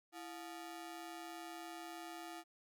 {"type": "ring-modulated tone", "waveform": "sawtooth", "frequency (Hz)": 523.3, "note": "C5", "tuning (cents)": 0, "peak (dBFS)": -40, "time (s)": [0.12, 2.44], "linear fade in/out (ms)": 50, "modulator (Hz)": 190, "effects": []}